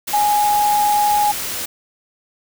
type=tone in noise; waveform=sine; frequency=830.6 Hz; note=G#5; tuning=in tune; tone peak=-13 dBFS; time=0.13-1.32 s; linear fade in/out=10 ms; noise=white; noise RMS=-25 dBFS; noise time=0.07-1.66 s; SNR=+9 dB; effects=none